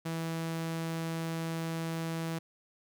sawtooth tone, 163.9 Hz, E3, 10 cents flat, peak -29 dBFS, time 0.05-2.39 s, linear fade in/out 10 ms, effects none

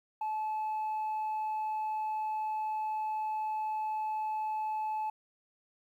sine tone, 864 Hz, A5, 32 cents flat, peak -29 dBFS, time 0.21-5.1 s, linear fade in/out 5 ms, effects tanh soft clip ceiling -30 dBFS + 11-bit

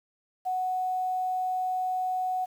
sine tone with quantisation, 740 Hz, F#5, in tune, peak -26 dBFS, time 0.45-2.46 s, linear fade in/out 20 ms, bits 9, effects none

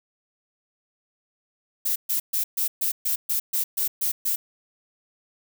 violet noise bursts, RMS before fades -24 dBFS, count 11, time 1.85-4.36 s, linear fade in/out 10 ms, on 110 ms, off 130 ms, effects none

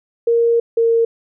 sine tone pair in turn, 466.2 / 459.8 Hz, A#4 / A#4, 0 / -24 cents, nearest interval unison, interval 24 cents, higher first, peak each -11 dBFS, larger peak neither, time 0.27-0.6 / 0.77-1.05 s, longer first, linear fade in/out 5 ms, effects none

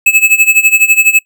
square tone with tremolo, 2598 Hz, E7, 26 cents flat, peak -3 dBFS, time 0.06-1.19 s, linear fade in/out 5 ms, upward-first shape sine, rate 12 Hz, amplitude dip 85%, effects noise-tail reverb RT60 0.1 s tail -21 dB re dry

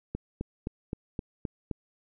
click train, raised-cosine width 3 ms, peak -19 dBFS, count 7, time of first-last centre 0.15-1.712 s, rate 3.84 Hz, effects none

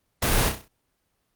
pink noise with echo, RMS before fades -22 dBFS, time 0.22-0.49 s, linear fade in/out 5 ms, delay 32 ms, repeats 6, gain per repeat -6 dB, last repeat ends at 0.682 s, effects pink hiss -73 dBFS RMS until 1.35 s + Opus 24 kbps

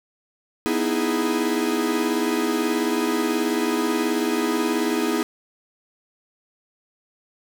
45% pulse chord, E major seventh, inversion second, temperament equal, 246.9 / 311.1 / 329.6 / 415.3 Hz, B3 / D#4 / E4 / G#4, 0 / 0 / 0 / 0 cents, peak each -26 dBFS, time 0.66-5.23 s, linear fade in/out 0 ms, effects none

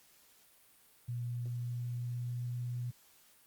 sine tone with pitch glide, 120.6 to 122.35 Hz, B2 to B2, -41 to -16 cents, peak -35 dBFS, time 1.08-2.91 s, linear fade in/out 10 ms, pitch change +25 cents, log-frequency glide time 1.27-2.78 s, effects white hiss -64 dBFS RMS until 3.46 s + Opus 48 kbps

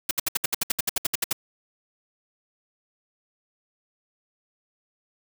white noise bursts, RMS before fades -23 dBFS, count 15, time 0.09-1.329 s, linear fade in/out 5 ms, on 21 ms, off 66 ms, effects none

